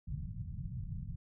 white low-pass noise, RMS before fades -41 dBFS, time 0.07-1.16 s, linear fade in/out 10 ms, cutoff 170 Hz, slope 48 dB/octave, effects none

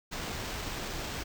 pink noise with sample-and-hold, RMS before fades -37 dBFS, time 0.11-1.24 s, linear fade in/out 20 ms, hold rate 11025 Hz, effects none

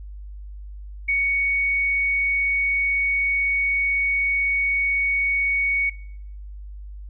sine tone, 2231 Hz, C#7, 11 cents sharp, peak -18 dBFS, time 1.08-5.9 s, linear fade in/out 10 ms, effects noise-tail reverb RT60 0.7 s tail -21 dB re dry + added 50 Hz sine -34 dBFS peak until 7.09 s

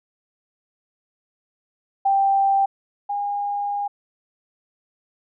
sine tone pair in turn, 786 / 813.2 Hz, G5 / G#5, +4 / -37 cents, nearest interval minor second, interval 59 cents, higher second, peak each -15 / -22 dBFS, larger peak first, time 2.05-2.66 / 3.09-3.88 s, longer second, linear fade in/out 10 ms, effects none

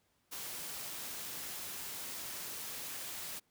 white noise, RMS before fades -43 dBFS, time 0.31-3.4 s, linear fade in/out 20 ms, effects pink hiss -75 dBFS RMS until 3.5 s + high-pass 60 Hz 12 dB/octave

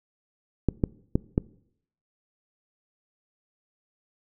clicks, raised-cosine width 3 ms, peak -8 dBFS, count 4, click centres 0.687 / 0.838 / 1.155 / 1.379 s, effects noise-tail reverb RT60 0.7 s tail -22 dB re dry

